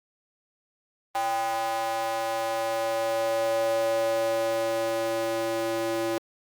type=tone with high-pass filter sweep; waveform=square; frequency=113.2 Hz; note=A2; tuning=50 cents sharp; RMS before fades=-27 dBFS; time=1.15-6.18 s; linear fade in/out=0 ms; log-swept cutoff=770 to 420 Hz; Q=4.7; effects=Opus 32 kbps